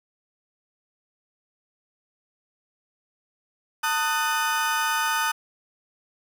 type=chord; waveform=35% pulse; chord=D# diminished; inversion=second; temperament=just; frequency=896 / 1244.5 / 1493.4 Hz; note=A5 / D#6 / F#6; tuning=+31 / 0 / +16 cents; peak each=-25 dBFS; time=3.83-5.32 s; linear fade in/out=10 ms; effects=none